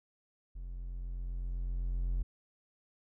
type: tone with level ramp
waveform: triangle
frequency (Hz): 43.93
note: F1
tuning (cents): +11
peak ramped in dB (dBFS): -38 to -27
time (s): 0.55-2.23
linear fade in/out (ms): 10
effects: none